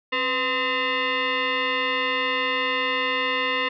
sine tone with frequency modulation, 502 Hz, B4, 28 cents sharp, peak -21 dBFS, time 0.12-3.69 s, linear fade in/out 10 ms, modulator 771 Hz, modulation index 3.4, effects none

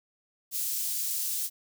white high-pass noise, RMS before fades -31 dBFS, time 0.51-1.5 s, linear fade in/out 50 ms, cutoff 5600 Hz, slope 12 dB/octave, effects none

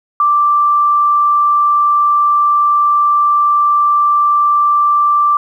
sine tone, 1174.7 Hz, D6, in tune, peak -8 dBFS, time 0.2-5.37 s, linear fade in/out 2 ms, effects 8-bit

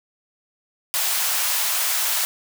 white high-pass noise, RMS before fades -22 dBFS, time 0.94-2.25 s, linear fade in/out 0 ms, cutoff 660 Hz, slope 24 dB/octave, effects none

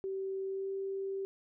sine tone with pitch glide, 385.4 to 389 Hz, G4 to G4, -29 to -13 cents, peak -34 dBFS, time 0.04-1.25 s, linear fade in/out 0 ms, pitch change +16 cents, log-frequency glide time 0.46-0.7 s, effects none

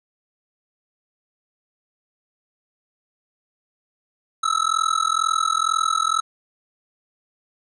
square tone with amplitude modulation, 1304 Hz, E6, 19 cents flat, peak -15 dBFS, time 4.43-6.21 s, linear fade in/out 10 ms, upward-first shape sine, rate 42.1 Hz, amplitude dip 100%, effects resampled to 22050 Hz

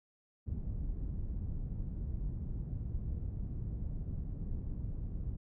pink low-pass noise, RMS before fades -38 dBFS, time 0.46-5.37 s, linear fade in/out 20 ms, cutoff 140 Hz, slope 12 dB/octave, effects none

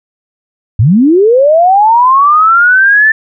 sine linear sweep, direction up, 91.3 to 1780 Hz, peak -3 dBFS, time 0.79-3.12 s, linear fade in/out 5 ms, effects none

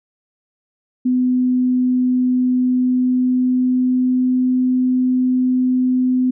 sine tone with pitch glide, 252 to 254 Hz, B3 to B3, +35 to +49 cents, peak -13 dBFS, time 1.05-6.31 s, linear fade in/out 10 ms, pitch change +14 cents, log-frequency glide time 2.61-4.52 s, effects none

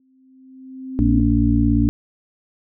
sine tone with exponential growth, 261.6 Hz, C4, in tune, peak -18 dBFS, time 0-1.2 s, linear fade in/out 2 ms, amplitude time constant 260 ms
harmonic tone, 57.7 Hz, A#1, 17 cents flat, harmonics 1 / 2 / 4 / 5, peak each -19 / -20 / -19 / -18 dBFS, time 0.99-1.89 s, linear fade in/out 0 ms
effects none

